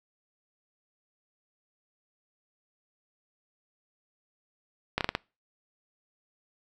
slowing click train, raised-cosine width 0.3 ms, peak -10 dBFS, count 5, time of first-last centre 4.98-5.151 s, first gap 28 ms, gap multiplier 1.29, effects noise-tail reverb RT60 0.3 s tail -25 dB re dry

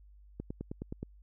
click train, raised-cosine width 3 ms, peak -25 dBFS, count 7, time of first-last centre 0.4-1.03 s, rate 9.53 Hz, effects added 50 Hz sine -54 dBFS peak until 1.22 s

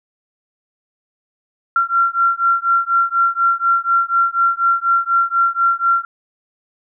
sine beating tone pair, 1368 / 1372.1 Hz, F6 / F6, -36 / -31 cents, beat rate 4.1 Hz, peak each -16 dBFS, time 1.76-6.05 s, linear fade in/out 2 ms, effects none

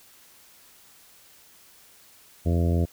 harmonic tone, 85 Hz, F2, 46 cents flat, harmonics 1 / 2 / 3 / 4 / 5 / 6 / 7 / 8, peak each -21 / -27 / -31 / -33 / -35 / -37 / -38 / -39 dBFS, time 2.45-2.86 s, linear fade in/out 20 ms, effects white hiss -54 dBFS RMS until 2.92 s

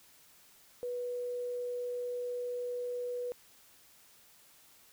sine tone, 490.1 Hz, B4, 13 cents flat, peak -34 dBFS, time 0.83-3.32 s, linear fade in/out 0 ms, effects white hiss -61 dBFS RMS until 4.92 s

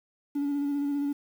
triangle tone with vibrato, 285.1 Hz, C#4, 49 cents sharp, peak -23 dBFS, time 0.35-1.13 s, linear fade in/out 10 ms, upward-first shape square, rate 15 Hz, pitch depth 19 cents each way, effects tanh soft clip ceiling -21 dBFS + 9-bit

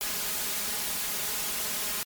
white noise with comb filter, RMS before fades -31 dBFS, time 0.01-2.03 s, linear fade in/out 0 ms, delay 4.8 ms, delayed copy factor +0.65, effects MP3 96 kbps

